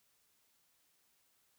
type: silence
effects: white hiss -74 dBFS RMS until 1.58 s